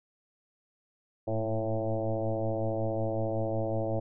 sine tone with frequency modulation, 330.3 Hz, E4, 4 cents sharp, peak -27 dBFS, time 1.27-4 s, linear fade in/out 10 ms, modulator 111 Hz, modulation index 3.3, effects none

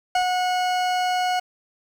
40% pulse tone with ADSR envelope, 730 Hz, F#5, 24 cents flat, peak -16 dBFS, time 0.15-1.4 s, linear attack 4 ms, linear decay 82 ms, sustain -3 dB, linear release 10 ms, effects low-pass 6000 Hz 12 dB/octave + 7-bit

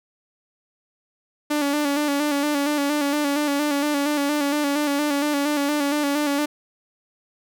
sawtooth tone with vibrato, 290 Hz, D4, 22 cents flat, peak -16 dBFS, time 1.5-6.46 s, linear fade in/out 10 ms, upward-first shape square, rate 4.3 Hz, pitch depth 43 cents each way, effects none

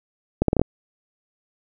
accelerating click train, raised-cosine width 2 ms, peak -4 dBFS, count 6, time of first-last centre 0.42-0.616 s, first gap 63 ms, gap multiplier 0.76, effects none

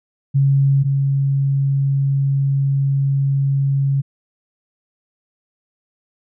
sine tone pair in turn, 137.9 / 137.9 Hz, C#3 / C#3, -9 / -9 cents, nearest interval unison, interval 0 cents, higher neither, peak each -11 / -14 dBFS, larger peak first, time 0.34-0.84 / 0.84-4.02 s, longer second, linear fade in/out 20 ms, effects none

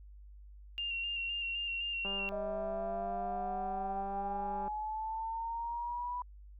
sine tone with vibrato, 2772 Hz, F7, 14 cents flat, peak -34 dBFS, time 0.78-2.29 s, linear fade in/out 0 ms, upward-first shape square, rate 3.9 Hz, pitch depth 20 cents each way
click train, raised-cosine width 1 ms, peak -31 dBFS, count 519, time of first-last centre 2.05-4.679 s, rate 197 Hz
sine linear sweep, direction up, 622.3 to 987.8 Hz, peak -35 dBFS, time 2.32-6.22 s, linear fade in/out 2 ms
effects added 50 Hz sine -50 dBFS peak until 6.59 s

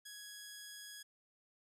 10% pulse tone, 1667 Hz, G#6, 6 cents sharp, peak -40 dBFS, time 0.05-1.03 s, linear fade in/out 10 ms, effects none

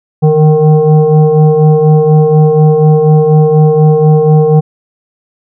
sine tone with frequency modulation, 155.56 Hz, D#3, in tune, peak -3 dBFS, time 0.22-4.61 s, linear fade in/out 20 ms, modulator 307 Hz, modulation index 1.3, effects none

